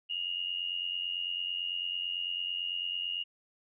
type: tone pair together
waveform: sine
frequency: 2802 / 2891 Hz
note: F7 / F#7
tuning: +5 / -41 cents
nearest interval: minor second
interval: 54 cents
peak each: -36 / -34 dBFS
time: 0.09-3.24 s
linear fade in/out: 20 ms
effects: none